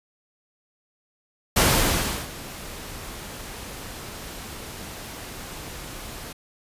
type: noise with ADSR envelope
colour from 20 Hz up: pink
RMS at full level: -17 dBFS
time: 1.56-6.33 s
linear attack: 9 ms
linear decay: 700 ms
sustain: -20 dB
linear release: 9 ms
effects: resampled to 32000 Hz